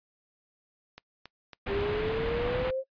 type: click train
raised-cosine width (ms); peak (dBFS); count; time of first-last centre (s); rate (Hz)
0.2; -26; 5; 0.98-2.085; 3.62
type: low-pass noise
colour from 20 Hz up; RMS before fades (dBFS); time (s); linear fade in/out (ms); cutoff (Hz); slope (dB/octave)
pink; -34; 1.66-2.71; 10; 3200; 24
type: exponential sweep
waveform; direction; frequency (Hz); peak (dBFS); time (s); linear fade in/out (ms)
sine; up; 392 to 537; -28; 1.67-2.84; 50
effects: noise-tail reverb RT60 0.1 s tail -23 dB re dry + resampled to 11025 Hz